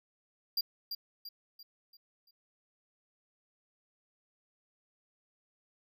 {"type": "tone with echo", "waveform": "square", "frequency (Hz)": 4775, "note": "D8", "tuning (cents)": 28, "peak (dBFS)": -29, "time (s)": [0.57, 0.61], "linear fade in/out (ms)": 5, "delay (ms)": 340, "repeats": 5, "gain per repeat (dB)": -7, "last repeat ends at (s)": 2.31, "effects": []}